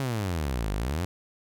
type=exponential two-way sweep; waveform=sawtooth; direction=down then up; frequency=140.5 to 48.07 to 95.3 Hz; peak=-23 dBFS; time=0-1.05 s; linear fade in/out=0 ms; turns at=0.73 s; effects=none